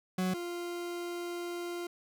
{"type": "tone pair in turn", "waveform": "40% pulse", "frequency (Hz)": [184.9, 348.3], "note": ["F#3", "F4"], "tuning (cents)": [-1, -5], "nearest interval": "major seventh", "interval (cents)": 1096, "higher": "second", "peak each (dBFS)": [-28, -35], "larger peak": "first", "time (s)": [[0.18, 0.34], [0.34, 1.87]], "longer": "second", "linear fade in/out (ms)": 5, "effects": []}